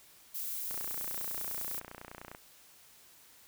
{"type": "noise", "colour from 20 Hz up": "violet", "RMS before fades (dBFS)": -38, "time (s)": [0.34, 1.8], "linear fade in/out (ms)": 10}
{"type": "click train", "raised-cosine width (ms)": 0.5, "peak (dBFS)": -29, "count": 50, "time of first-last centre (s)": [0.71, 2.349], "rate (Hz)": 29.9}
{"effects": ["white hiss -59 dBFS RMS until 3.47 s"]}